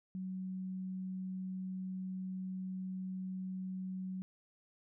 sine tone, 186.9 Hz, F#3, 18 cents sharp, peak -38 dBFS, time 0.15-4.22 s, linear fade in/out 0 ms, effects none

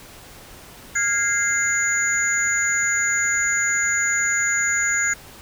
sine tone cluster, 1401 / 1639 / 2087 / 6750 Hz, F6 / G#6 / C7 / G#8, +5 / -23 / -5 / +27 cents, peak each -28 / -23 / -24 / -22 dBFS, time 0.95-5.14 s, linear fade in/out 10 ms, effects pink hiss -43 dBFS RMS until 5.41 s

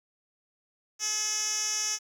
10% pulse tone with band-pass filter, 427.1 Hz, G#4, 48 cents sharp, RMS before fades -30 dBFS, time 0.99-1.99 s, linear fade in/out 50 ms, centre 5900 Hz, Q 4.3, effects 9-bit

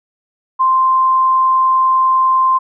sine tone, 1045 Hz, C6, 2 cents flat, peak -9 dBFS, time 0.59-2.59 s, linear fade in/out 20 ms, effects none

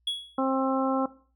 triangle tone with exponential decay, 3352 Hz, G#7, 15 cents sharp, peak -22 dBFS, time 0.07-0.4 s, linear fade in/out 5 ms, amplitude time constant 70 ms
harmonic tone, 265.4 Hz, C4, 25 cents sharp, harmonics 1 / 2 / 3 / 4 / 5, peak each -26 / -29 / -31 / -32 / -33 dBFS, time 0.38-1.06 s, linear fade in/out 5 ms
effects noise-tail reverb RT60 0.4 s tail -17 dB re dry + added 60 Hz sine -67 dBFS peak until 1.35 s

